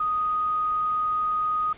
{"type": "tone", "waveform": "sine", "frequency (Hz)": 1244.5, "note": "D#6", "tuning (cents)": 0, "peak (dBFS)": -22, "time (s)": [0, 1.73], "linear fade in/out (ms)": 5, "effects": ["pink hiss -48 dBFS RMS until 1.77 s", "resampled to 8000 Hz"]}